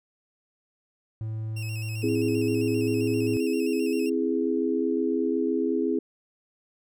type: tone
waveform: triangle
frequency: 110 Hz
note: A2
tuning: in tune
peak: -27 dBFS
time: 1.21-3.37 s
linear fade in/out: 0 ms
type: tone with vibrato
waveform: sawtooth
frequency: 2657 Hz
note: E7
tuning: 13 cents sharp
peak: -35 dBFS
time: 1.56-4.1 s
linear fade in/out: 10 ms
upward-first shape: square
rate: 7.6 Hz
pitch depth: 57 cents each way
type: chord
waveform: sine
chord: C augmented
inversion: none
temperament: equal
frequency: 261.6 / 329.6 / 415.3 Hz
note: C4 / E4 / G#4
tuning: 0 / 0 / 0 cents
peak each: -27 dBFS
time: 2.03-5.99 s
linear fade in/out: 5 ms
effects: none